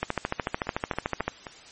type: two click trains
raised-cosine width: 0.5 ms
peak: -21 / -10 dBFS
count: 4 / 18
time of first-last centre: 0.67-1.468 / 0.03-1.28 s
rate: 3.76 / 13.6 Hz
effects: white hiss -48 dBFS RMS until 1.71 s + MP3 32 kbps